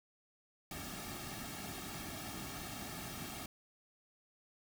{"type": "noise with comb filter", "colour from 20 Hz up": "pink", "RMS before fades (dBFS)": -45, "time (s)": [0.71, 3.46], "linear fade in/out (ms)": 2, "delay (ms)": 2, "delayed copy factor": -0.75, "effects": []}